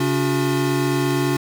square tone cluster, 136 / 284.2 / 359.2 Hz, C#3 / C#4 / F4, -33 / +43 / +49 cents, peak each -23 dBFS, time 0-1.37 s, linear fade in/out 5 ms, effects none

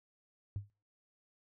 sine tone with exponential decay, 100.8 Hz, G2, 49 cents sharp, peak -31 dBFS, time 0.56-0.7 s, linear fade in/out 0 ms, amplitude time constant 30 ms, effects noise-tail reverb RT60 0.3 s tail -24 dB re dry + tanh soft clip ceiling -30 dBFS

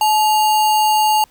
sine tone with sample-and-hold, 858 Hz, A5, 44 cents flat, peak -11 dBFS, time 0.01-1.24 s, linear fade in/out 2 ms, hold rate 3675 Hz, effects pink hiss -53 dBFS RMS until 1.3 s

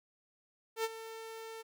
sawtooth tone with ADSR envelope, 448.4 Hz, A4, 33 cents sharp, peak -26 dBFS, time 0.76-1.63 s, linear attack 82 ms, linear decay 36 ms, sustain -14 dB, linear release 23 ms, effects none

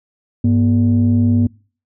sine tone pair together, 100.91 / 240 Hz, G#2 / B3, -49 / -49 cents, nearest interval octave + minor third, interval 1500 cents, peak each -12 dBFS, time 0.44-1.47 s, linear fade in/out 5 ms, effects noise-tail reverb RT60 0.4 s tail -25 dB re dry + tanh soft clip ceiling -6 dBFS

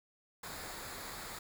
pink noise with comb filter, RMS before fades -45 dBFS, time 0.43-1.39 s, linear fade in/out 5 ms, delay 0.34 ms, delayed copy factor -0.55, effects none

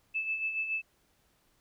sine tone with tremolo, 2624 Hz, E7, 9 cents flat, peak -28 dBFS, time 0.14-0.82 s, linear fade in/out 20 ms, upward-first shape sine, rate 7.1 Hz, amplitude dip 55%, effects pink hiss -70 dBFS RMS until 1.6 s

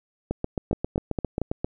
two click trains, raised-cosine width 2 ms, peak -12 / -12 dBFS, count 10 / 5, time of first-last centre 0.31-1.515 / 0.73-1.645 s, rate 7.47 / 4.37 Hz, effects none

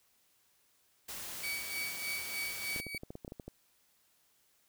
white noise, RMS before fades -43 dBFS, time 1.08-2.81 s, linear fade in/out 10 ms
35% pulse tone with tremolo, 2270 Hz, C#7, 41 cents sharp, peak -33 dBFS, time 1.43-2.98 s, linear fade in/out 5 ms, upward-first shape sine, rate 3.3 Hz, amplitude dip 65%
clicks, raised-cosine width 2 ms, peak -30 dBFS, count 12, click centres 2.762 / 2.8 / 2.867 / 2.948 / 3.034 / 3.105 / 3.154 / 3.248 / 3.279 / 3.321 / 3.398 / 3.48 s
effects white hiss -71 dBFS RMS until 4.68 s

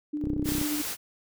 sine tone with tremolo, 297.8 Hz, D4, 24 cents sharp, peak -27 dBFS, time 0.13-0.82 s, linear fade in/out 10 ms, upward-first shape square, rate 12 Hz, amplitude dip 30%
click train, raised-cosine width 3 ms, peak -18 dBFS, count 13, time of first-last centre 0.24-0.614 s, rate 32.1 Hz
white noise, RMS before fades -33 dBFS, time 0.44-0.97 s, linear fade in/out 50 ms
effects none

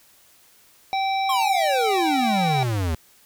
harmonic tone, 775 Hz, G5, 20 cents flat, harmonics 1 / 3 / 5 / 7, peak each -21 / -30 / -32 / -40 dBFS, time 0.93-2.63 s, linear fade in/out 0 ms
square exponential sweep, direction down, 1108.7 to 76.7 Hz, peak -22 dBFS, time 1.29-2.95 s, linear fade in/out 5 ms
effects white hiss -55 dBFS RMS until 3.25 s

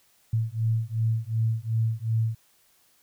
sine beating tone pair, 111.1 / 113.8 Hz, A2 / A#2, +17 / -41 cents, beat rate 2.7 Hz, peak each -26 dBFS, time 0.33-2.35 s, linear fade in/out 5 ms, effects white hiss -63 dBFS RMS until 3.02 s

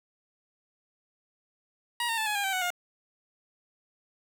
15% pulse tone with pitch steps, 953 / 914.2 / 876.9 / 841.2 / 806.9 / 774.1 / 742.5 / 712.3 Hz, A#5 / A#5 / A5 / G#5 / G5 / G5 / F#5 / F5, +38 / -34 / -6 / +22 / +50 / -22 / +6 / +34 cents, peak -21 dBFS, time 2-2.704 s, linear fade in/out 2 ms, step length 88 ms, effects none

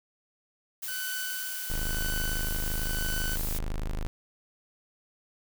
blue noise, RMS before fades -36 dBFS, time 0.82-3.59 s, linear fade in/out 10 ms
sawtooth tone with tremolo, 1506 Hz, F#6, 30 cents sharp, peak -30 dBFS, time 0.88-3.36 s, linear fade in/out 2 ms, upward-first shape sine, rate 0.98 Hz, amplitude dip 60%
40% pulse tone, 25.96 Hz, G#0, in tune, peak -28 dBFS, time 1.7-4.07 s, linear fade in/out 0 ms
effects none

